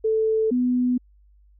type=tone pair in turn; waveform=sine; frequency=440 / 248.7 Hz; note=A4 / B3; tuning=0 / +12 cents; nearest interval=minor seventh; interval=988 cents; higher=first; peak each=-18 dBFS; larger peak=neither; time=0.04-0.51 / 0.51-0.98 s; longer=neither; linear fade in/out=10 ms; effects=added 50 Hz sine -52 dBFS peak until 1.59 s